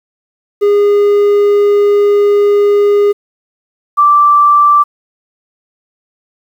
triangle / sine tone pair in turn, 409.2 / 1170.2 Hz, G#4 / D6, -26 / -7 cents, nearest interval octave + tritone, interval 1819 cents, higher second, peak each -4 dBFS, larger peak neither, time 0.61-3.13 / 3.97-4.84 s, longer first, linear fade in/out 20 ms, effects 7-bit

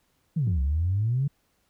sine exponential two-way sweep, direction down then up, 174.61 to 65.41 to 145.7 Hz, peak -21 dBFS, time 0.36-1.28 s, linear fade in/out 10 ms, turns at 0.61 s
sine tone with exponential decay, 174.61 Hz, F3, in tune, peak -25 dBFS, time 0.47-0.91 s, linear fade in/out 2 ms, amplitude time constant 95 ms
effects tanh soft clip ceiling -16 dBFS + pink hiss -70 dBFS RMS until 1.69 s

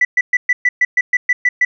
sine tone bursts, 1975.5 Hz, B6, in tune, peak -8 dBFS, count 11, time 0.01-1.65 s, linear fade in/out 5 ms, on 40 ms, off 120 ms, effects tanh soft clip ceiling -5 dBFS

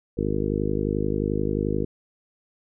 harmonic tone, 51.4 Hz, G#1, 17 cents flat, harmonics 1 / 2 / 3 / 4 / 5 / 6 / 7 / 8 / 9, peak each -31 / -31 / -31 / -31 / -31 / -31 / -31 / -31 / -31 dBFS, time 0.17-1.85 s, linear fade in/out 10 ms, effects none

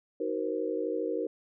sine chord, C half-diminished seventh, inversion first, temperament just, 314 / 376.7 / 470.9 / 523.3 Hz, Eb4 / Gb4 / Bb4 / C5, +16 / +31 / +18 / 0 cents, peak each -35 / -35 / -32 / -37 dBFS, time 0.2-1.27 s, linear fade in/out 5 ms, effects none

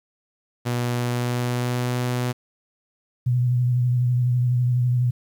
sawtooth tone with pitch glide, 121.4 to 123.66 Hz, B2 to B2, -29 to +3 cents, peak -18 dBFS, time 0.65-2.33 s, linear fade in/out 20 ms, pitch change +32 cents, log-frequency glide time 0.95-1.95 s
sine tone with vibrato, 123.47 Hz, B2, in tune, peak -17 dBFS, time 3.26-5.11 s, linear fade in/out 10 ms, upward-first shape triangle, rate 12 Hz, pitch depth 38 cents each way
effects 9-bit

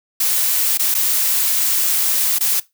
blue noise with dropouts, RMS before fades -17 dBFS, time 0.2-2.6 s, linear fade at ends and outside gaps 5 ms, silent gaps 0.775-0.793 / 0.943-0.948 / 2.386-2.407 s, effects noise-tail reverb RT60 0.2 s tail -20 dB re dry

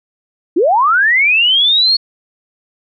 sine linear sweep, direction up, 293.7 to 4391 Hz, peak -8 dBFS, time 0.56-1.97 s, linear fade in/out 10 ms, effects none

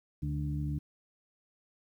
harmonic tone with a mistuned harmonic, 73.42 Hz, D2, in tune, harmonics 1 / 2 / 3 / 4, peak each -36 / -33 / -45 / -40 dBFS, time 0.22-0.79 s, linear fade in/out 10 ms, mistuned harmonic 3, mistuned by -41 cents, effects 11-bit

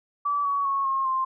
sine tone with pitch steps, 1153 / 1126.7 / 1100.9 / 1075.8 / 1051.2 Hz, D6 / C#6 / C#6 / C6 / C6, -32 / +28 / -12 / +48 / +8 cents, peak -22 dBFS, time 0.25-1.25 s, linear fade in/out 10 ms, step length 200 ms, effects none

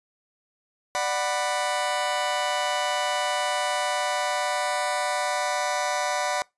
sawtooth chord, B minor, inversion first, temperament just, 592.7 / 740.8 / 987.8 Hz, D5 / F#5 / B5, +16 / +2 / 0 cents, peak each -25 / -24 / -25 dBFS, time 0.95-6.42 s, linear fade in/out 0 ms, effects noise-tail reverb RT60 0.2 s tail -24 dB re dry + resampled to 24000 Hz

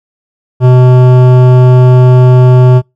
triangle tone with hard clipping, 126.2 Hz, B2, 38 cents sharp, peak -3 dBFS, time 0.6-2.82 s, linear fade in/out 50 ms, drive 18 dB, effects noise-tail reverb RT60 0.2 s tail -25 dB re dry

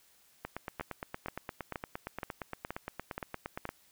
two click trains, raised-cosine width 0.5 ms, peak -22 / -21 dBFS, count 29 / 7, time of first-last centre 0.45-3.691 / 0.81-3.654 s, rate 8.64 / 2.11 Hz, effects white hiss -65 dBFS RMS until 3.91 s

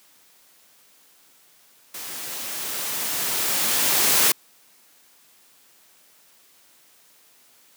white noise with level ramp, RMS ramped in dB -35 to -17 dBFS, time 1.94-4.32 s, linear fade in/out 5 ms, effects white hiss -56 dBFS RMS until 7.76 s + high-pass 150 Hz 12 dB/octave

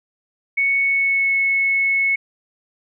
sine tone with pitch glide, 2217 to 2197 Hz, C#7 to C#7, 0 to -16 cents, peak -15 dBFS, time 0.57-2.16 s, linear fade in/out 10 ms, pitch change -16 cents, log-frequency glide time 0.79-1.35 s, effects none

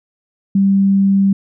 sine tone, 196 Hz, G3, in tune, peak -9 dBFS, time 0.55-1.33 s, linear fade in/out 5 ms, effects none

